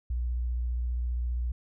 sine tone with vibrato, 60.4 Hz, B1, 38 cents flat, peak -27 dBFS, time 0.1-1.52 s, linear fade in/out 5 ms, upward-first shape sine, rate 15 Hz, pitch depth 30 cents each way, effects none

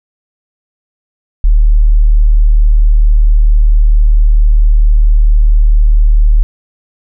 sine tone, 37.77 Hz, D1, 49 cents sharp, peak -3 dBFS, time 1.44-6.43 s, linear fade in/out 0 ms, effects none

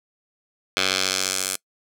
10% pulse tone with band-pass filter sweep, 94.5 Hz, F#2, 37 cents sharp, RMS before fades -24 dBFS, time 0.77-1.56 s, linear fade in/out 0 ms, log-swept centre 3400 to 9400 Hz, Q 1.2, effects noise-tail reverb RT60 0.1 s tail -25 dB re dry

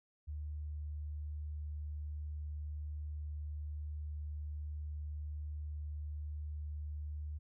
sine tone, 74.9 Hz, D2, 35 cents sharp, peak -39 dBFS, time 0.27-7.39 s, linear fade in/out 20 ms, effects none

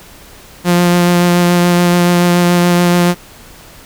sawtooth tone with vibrato, 175.5 Hz, F3, 9 cents sharp, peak -4 dBFS, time 0.64-3.15 s, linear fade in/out 50 ms, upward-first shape sine, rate 7 Hz, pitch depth 12 cents each way, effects pink hiss -38 dBFS RMS until 3.85 s

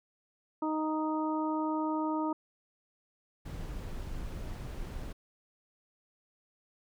harmonic tone, 311.1 Hz, D#4, in tune, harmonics 1 / 2 / 3 / 4, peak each -31 / -39 / -35 / -40 dBFS, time 0.62-2.33 s, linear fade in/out 5 ms
brown noise, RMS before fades -39 dBFS, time 3.45-5.13 s, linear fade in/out 10 ms
effects none

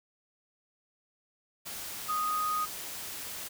sine tone in noise, 1244.5 Hz, D#6, in tune, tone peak -28 dBFS, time 2.08-2.66 s, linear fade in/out 20 ms, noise white, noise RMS -40 dBFS, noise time 1.65-3.49 s, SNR +9 dB, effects none

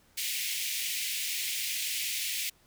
pink high-pass noise, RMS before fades -33 dBFS, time 0.17-2.5 s, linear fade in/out 10 ms, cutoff 2100 Hz, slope 48 dB/octave, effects pink hiss -64 dBFS RMS until 2.66 s

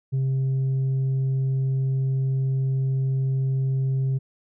sine tone with tanh clipping, 133.2 Hz, C3, 31 cents sharp, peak -21 dBFS, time 0.12-4.19 s, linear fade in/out 20 ms, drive 2 dB, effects none

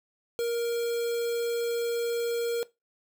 triangle tone with quantisation, 469.3 Hz, A#4, 12 cents sharp, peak -24 dBFS, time 0.39-2.63 s, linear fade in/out 0 ms, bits 6, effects noise-tail reverb RT60 0.2 s tail -19 dB re dry

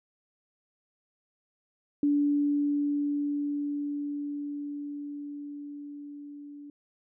sine tone with level ramp, 289.4 Hz, D4, 25 cents flat, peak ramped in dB -21 to -42 dBFS, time 2.03-6.7 s, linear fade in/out 2 ms, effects none

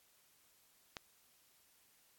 click, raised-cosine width 0.2 ms, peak -25 dBFS, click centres 0.968 s, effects white hiss -70 dBFS RMS until 2.18 s + AAC 64 kbps

